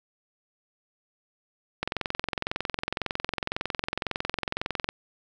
click train, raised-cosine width 0.3 ms, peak -11 dBFS, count 68, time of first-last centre 1.83-4.889 s, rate 21.9 Hz, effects none

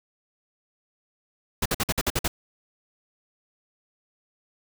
pink noise bursts, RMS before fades -24 dBFS, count 8, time 1.62-2.28 s, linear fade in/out 5 ms, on 37 ms, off 52 ms, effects none

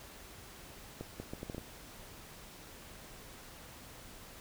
accelerating click train, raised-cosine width 2 ms, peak -27 dBFS, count 7, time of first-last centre 1.01-1.581 s, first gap 190 ms, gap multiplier 0.71, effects pink hiss -52 dBFS RMS until 4.4 s

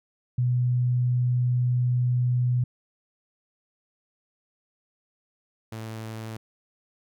sine / sawtooth tone pair in turn, 123.8 / 111.06 Hz, B2 / A2, +5 / +17 cents, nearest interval major second, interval 188 cents, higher first, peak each -20 / -30 dBFS, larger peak first, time 0.38-2.64 / 5.72-6.37 s, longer first, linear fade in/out 5 ms, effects none

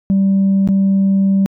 sine tone with dropouts, 194.7 Hz, G3, 12 cents flat, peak -8 dBFS, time 0.1-1.46 s, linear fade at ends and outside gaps 0 ms, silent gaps 0.675-0.688 s, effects tanh soft clip ceiling -8 dBFS

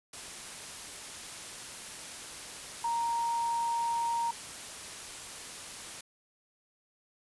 sine tone in noise, 932.3 Hz, A#5, in tune, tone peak -28 dBFS, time 2.84-4.31 s, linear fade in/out 5 ms, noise white, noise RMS -43 dBFS, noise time 0.13-6.01 s, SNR +12 dB, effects resampled to 24000 Hz

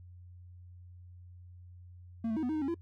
triangle tone with pitch steps, 227.6 / 220.3 / 316.3 / 247.4 / 312.5 / 308.1 / 273.1 / 338 Hz, A#3 / A3 / D#4 / B3 / D#4 / D#4 / C#4 / E4, -41 / +2 / +29 / +3 / +8 / -17 / -26 / +43 cents, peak -28 dBFS, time 2.24-2.744 s, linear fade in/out 5 ms, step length 63 ms, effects noise-tail reverb RT60 0.1 s tail -24 dB re dry + added 89 Hz sine -49 dBFS peak until 2.81 s

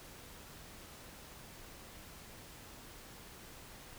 silence, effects pink hiss -53 dBFS RMS until 3.98 s

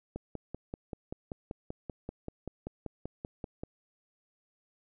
click train, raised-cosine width 2 ms, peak -24 dBFS, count 19, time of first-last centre 0.16-3.635 s, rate 5.18 Hz, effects none

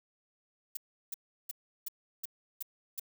violet noise bursts, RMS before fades -37 dBFS, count 7, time 0.75-2.997 s, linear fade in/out 5 ms, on 21 ms, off 350 ms, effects none

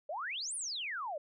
sine exponential two-way sweep, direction up then down, 555 to 10050 to 555 Hz, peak -36 dBFS, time 0.09-1.18 s, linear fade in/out 5 ms, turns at 0.55 s, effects none

